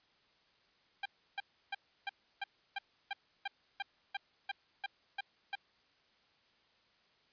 15% pulse tone bursts, 795 Hz, G5, 24 cents sharp, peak -29 dBFS, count 14, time 1.03-5.554 s, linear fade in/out 5 ms, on 26 ms, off 320 ms, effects white hiss -70 dBFS RMS until 7.32 s + resampled to 11025 Hz

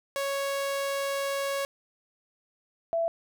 sawtooth / sine tone pair in turn, 554.4 / 666.7 Hz, C#5 / E5, 0 / +19 cents, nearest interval minor third, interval 319 cents, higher second, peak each -24 dBFS, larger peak neither, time 0.16-1.65 / 2.93-3.08 s, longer first, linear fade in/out 0 ms, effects none

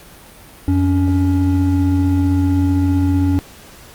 triangle tone pair together, 88.7 / 281.6 Hz, F2 / C#4, +27 / +27 cents, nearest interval octave + minor sixth, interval 2000 cents, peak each -13 dBFS, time 0.68-3.39 s, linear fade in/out 0 ms, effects pink hiss -41 dBFS RMS until 3.94 s + Opus 48 kbps

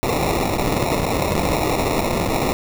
white noise with sample-and-hold, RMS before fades -20 dBFS, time 0.03-2.53 s, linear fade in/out 0 ms, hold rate 1575 Hz, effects none

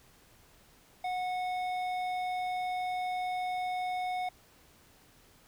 sine tone with hard clipping, 732 Hz, F#5, 19 cents flat, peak -33 dBFS, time 1.04-4.29 s, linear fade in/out 5 ms, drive 10 dB, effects pink hiss -61 dBFS RMS until 5.47 s

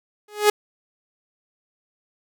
sawtooth tone with exponential growth, 418.1 Hz, G#4, 12 cents sharp, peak -6 dBFS, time 0.28-0.5 s, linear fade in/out 5 ms, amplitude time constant 46 ms, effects none

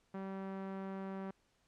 sawtooth tone with low-pass filter, 192.8 Hz, G3, 28 cents flat, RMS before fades -43 dBFS, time 0.14-1.31 s, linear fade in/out 5 ms, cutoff 1400 Hz, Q 0.92, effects pink hiss -75 dBFS RMS until 1.67 s + low-pass 8000 Hz 12 dB/octave

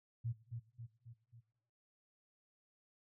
sine tone with echo, 116.54 Hz, A#2, in tune, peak -36 dBFS, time 0.24-0.33 s, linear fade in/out 20 ms, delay 270 ms, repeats 4, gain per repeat -5 dB, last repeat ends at 1.41 s, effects noise-tail reverb RT60 0.8 s tail -17 dB re dry

